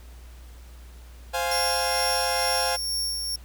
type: chord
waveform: sawtooth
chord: F minor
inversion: second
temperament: equal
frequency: 523.3 / 698.5 / 830.6 Hz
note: C5 / F5 / Ab5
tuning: 0 / 0 / 0 cents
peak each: -25 dBFS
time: 1.33-2.77 s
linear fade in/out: 20 ms
type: tone with tremolo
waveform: sawtooth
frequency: 5500 Hz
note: F8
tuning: 27 cents flat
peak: -22 dBFS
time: 1.51-3.36 s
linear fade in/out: 5 ms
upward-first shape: sine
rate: 2.2 Hz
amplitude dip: 35%
effects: added 60 Hz sine -42 dBFS peak until 3.44 s + pink hiss -54 dBFS RMS until 3.44 s